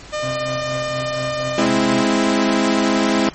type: tone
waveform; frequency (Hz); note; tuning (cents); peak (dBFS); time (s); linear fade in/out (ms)
sawtooth; 605; D#5; -49; -17; 0.12-1.66; 20
type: tone with tremolo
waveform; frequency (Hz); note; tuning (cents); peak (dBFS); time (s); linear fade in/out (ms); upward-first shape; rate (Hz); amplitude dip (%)
30% pulse; 130.81; C3; 0; -22; 0.22-2.05; 20; triangle; 4.2; 65
type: chord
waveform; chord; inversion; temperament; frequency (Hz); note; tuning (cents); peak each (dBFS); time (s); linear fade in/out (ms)
sawtooth; Ab augmented; none; equal; 207.7 / 261.6 / 329.6; Ab3 / C4 / E4; 0 / 0 / 0; -15; 1.58-3.29; 2
effects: pink hiss -39 dBFS RMS until 3.34 s + MP3 32 kbps

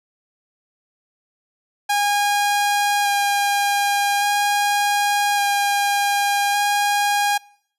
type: tone with vibrato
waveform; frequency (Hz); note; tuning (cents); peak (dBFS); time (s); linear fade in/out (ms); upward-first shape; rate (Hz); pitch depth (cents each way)
sawtooth; 813; G#5; -37; -13; 1.89-7.38; 10; square; 0.43; 9
effects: noise-tail reverb RT60 0.6 s tail -24 dB re dry + resampled to 32000 Hz

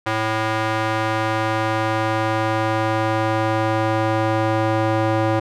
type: tone with band-pass filter sweep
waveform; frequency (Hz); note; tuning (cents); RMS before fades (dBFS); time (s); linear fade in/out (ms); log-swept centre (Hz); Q
square; 110; A2; 0; -20; 0.06-5.4; 10; 1300 to 660; 0.8
effects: none

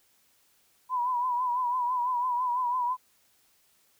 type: tone with vibrato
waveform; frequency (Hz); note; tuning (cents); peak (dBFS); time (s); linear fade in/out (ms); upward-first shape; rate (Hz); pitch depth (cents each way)
sine; 989; B5; +2; -25; 0.89-2.97; 50; triangle; 6; 73
effects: white hiss -66 dBFS RMS until 3.99 s

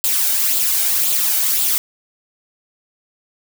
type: noise with flanger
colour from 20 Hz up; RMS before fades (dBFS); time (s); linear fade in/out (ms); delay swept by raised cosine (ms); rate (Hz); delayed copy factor
blue; -17; 0.04-1.78; 0; 0.25 to 1.35; 1.9; +0.5
effects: none

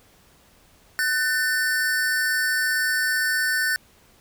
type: tone pair together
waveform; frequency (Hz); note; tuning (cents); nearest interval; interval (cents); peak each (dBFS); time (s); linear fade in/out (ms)
square; 1504.4 / 1789; F#6 / A6; +28 / +28; minor third; 300; -24; 0.99-3.76; 0
effects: pink hiss -56 dBFS RMS until 4.2 s

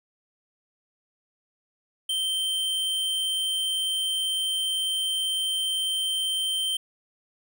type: tone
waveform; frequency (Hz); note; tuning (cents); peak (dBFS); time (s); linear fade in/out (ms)
square; 3121; G7; -8; -25; 2.09-6.77; 5
effects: none

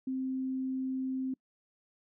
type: tone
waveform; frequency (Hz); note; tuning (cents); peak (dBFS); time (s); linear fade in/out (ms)
sine; 261.6; C4; 0; -31; 0.07-1.34; 5
effects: noise-tail reverb RT60 0.1 s tail -26 dB re dry

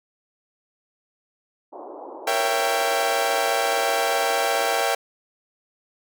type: band-pass noise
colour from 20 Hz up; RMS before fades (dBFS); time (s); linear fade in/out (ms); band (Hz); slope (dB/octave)
white; -38; 1.72-4.83; 20; 290 to 940; 48
type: chord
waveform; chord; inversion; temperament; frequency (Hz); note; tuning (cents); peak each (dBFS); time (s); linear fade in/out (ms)
sawtooth; A# diminished seventh; none; equal with one note detuned; 466.2 / 554.4 / 668.8 / 784; A#4 / C#5 / E5 / G5; 0 / 0 / +25 / 0; -24 / -23 / -22 / -20; 2.27-4.95; 5
effects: none

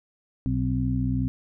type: harmonic tone with a mistuned harmonic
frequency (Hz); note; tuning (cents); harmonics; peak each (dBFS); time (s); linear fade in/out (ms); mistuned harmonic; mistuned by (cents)
61.74; B1; 0; 1 / 2 / 3 / 4; -29 / -26 / -32 / -27; 0.46-1.28; 0; 4; +82
effects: none

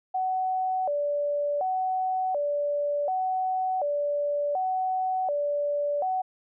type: tone with vibrato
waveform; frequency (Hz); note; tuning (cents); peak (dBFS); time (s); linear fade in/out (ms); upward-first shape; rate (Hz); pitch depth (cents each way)
sine; 659.3; E5; 0; -24; 0.14-6.22; 10; square; 0.68; 220
effects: none

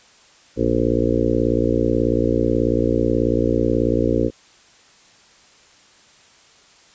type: harmonic tone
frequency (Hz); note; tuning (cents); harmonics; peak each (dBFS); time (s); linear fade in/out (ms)
58.3; A#1; +1; 1 / 2 / 4 / 5 / 6 / 7 / 8 / 9; -26 / -25 / -24 / -22 / -24 / -25 / -23 / -25; 0.56-4.31; 50
effects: white hiss -51 dBFS RMS until 6.94 s + resampled to 16000 Hz

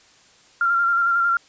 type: tone with vibrato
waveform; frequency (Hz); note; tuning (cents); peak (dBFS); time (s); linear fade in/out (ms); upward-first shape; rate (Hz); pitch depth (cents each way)
sine; 1381; F6; -20; -16; 0.61-1.37; 2; square; 11; 22
effects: white hiss -53 dBFS RMS until 1.48 s + resampled to 16000 Hz

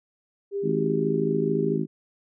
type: tone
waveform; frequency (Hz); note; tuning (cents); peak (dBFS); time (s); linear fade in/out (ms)
sine; 399.8; G4; +34; -25; 0.51-1.79; 50
type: harmonic tone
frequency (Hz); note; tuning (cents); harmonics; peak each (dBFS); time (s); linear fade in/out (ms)
53.6; A1; -45; 3 / 4 / 5 / 6 / 7; -28 / -29 / -30 / -31 / -31; 0.62-1.87; 50
effects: none

